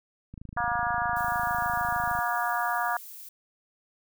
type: click train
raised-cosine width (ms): 5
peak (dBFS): -29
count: 50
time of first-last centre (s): 0.34-2.189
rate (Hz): 26.5
type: harmonic tone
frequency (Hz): 238.3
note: A#3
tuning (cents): +38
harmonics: 3 / 4 / 5 / 6 / 7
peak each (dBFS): -30 / -31 / -32 / -33 / -33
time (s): 0.57-2.97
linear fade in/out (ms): 2
type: noise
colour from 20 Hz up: violet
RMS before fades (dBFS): -44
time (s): 1.16-3.29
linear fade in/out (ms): 5
effects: none